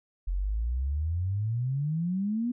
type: exponential sweep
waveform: sine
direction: up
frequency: 43 to 248.6 Hz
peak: -26 dBFS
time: 0.27-2.52 s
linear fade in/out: 10 ms
effects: none